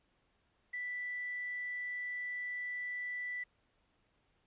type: tone with quantisation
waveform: sine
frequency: 1975.5 Hz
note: B6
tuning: in tune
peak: -37 dBFS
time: 0.73-3.44 s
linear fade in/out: 10 ms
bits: 10
effects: pink hiss -75 dBFS RMS until 4.46 s + resampled to 8000 Hz